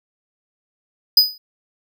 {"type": "tone with exponential decay", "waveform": "square", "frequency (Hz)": 4978, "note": "D#8", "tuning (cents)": 0, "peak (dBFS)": -5, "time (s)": [1.17, 1.38], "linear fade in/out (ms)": 5, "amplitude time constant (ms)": 44, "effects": []}